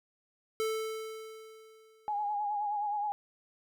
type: tone with exponential decay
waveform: square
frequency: 440 Hz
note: A4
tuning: in tune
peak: -29 dBFS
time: 0.6-2.35 s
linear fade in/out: 0 ms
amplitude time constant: 380 ms
type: tone with vibrato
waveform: sine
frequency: 829 Hz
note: G#5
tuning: 3 cents flat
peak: -30 dBFS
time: 2.08-3.12 s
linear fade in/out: 0 ms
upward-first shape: sine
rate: 9.5 Hz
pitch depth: 43 cents each way
effects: none